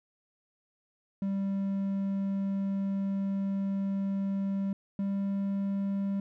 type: tone pair in turn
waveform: triangle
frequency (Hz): 196 / 197.48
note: G3 / G3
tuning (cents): 0 / +13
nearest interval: unison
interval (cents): 13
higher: second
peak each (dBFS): -26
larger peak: neither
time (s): 1.22-4.73 / 4.99-6.2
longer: first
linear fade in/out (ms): 2
effects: none